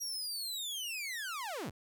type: linear sweep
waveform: sawtooth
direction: down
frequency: 5730 to 52 Hz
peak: -34 dBFS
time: 0-1.71 s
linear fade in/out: 20 ms
effects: none